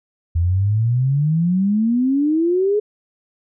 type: exponential sweep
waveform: sine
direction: up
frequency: 81.9 to 427.2 Hz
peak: -14 dBFS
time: 0.35-2.8 s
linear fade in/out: 10 ms
effects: none